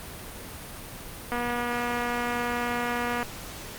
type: click train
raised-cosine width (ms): 0.5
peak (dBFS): -15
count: 461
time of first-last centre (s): 1.32-3.229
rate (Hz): 241
effects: pink hiss -40 dBFS RMS until 3.78 s + Opus 32 kbps